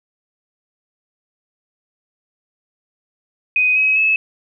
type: tone with pitch steps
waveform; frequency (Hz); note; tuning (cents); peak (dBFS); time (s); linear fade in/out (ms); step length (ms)
sine; 2502 / 2547 / 2593; D#7 / D#7 / E7; +9 / +40 / -29; -12; 3.56-4.16; 2; 200
effects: none